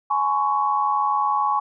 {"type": "tone cluster", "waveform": "sine", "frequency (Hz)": [839, 1032, 1112], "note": ["G#5", "C6", "C#6"], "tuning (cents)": [17, -24, 5], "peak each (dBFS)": [-22, -27, -21], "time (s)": [0.1, 1.6], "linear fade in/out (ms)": 10, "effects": []}